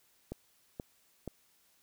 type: click train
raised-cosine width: 2 ms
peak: -25 dBFS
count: 3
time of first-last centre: 0.32-1.277 s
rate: 2.09 Hz
effects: white hiss -69 dBFS RMS until 1.82 s